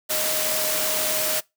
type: tone in noise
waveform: sine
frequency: 622.3 Hz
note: D#5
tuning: in tune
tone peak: -30 dBFS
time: 0.09-1.41 s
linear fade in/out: 20 ms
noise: white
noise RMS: -24 dBFS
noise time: 0.09-1.41 s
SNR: -9 dB
effects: noise-tail reverb RT60 0.2 s tail -23 dB re dry + high-pass 150 Hz 12 dB/octave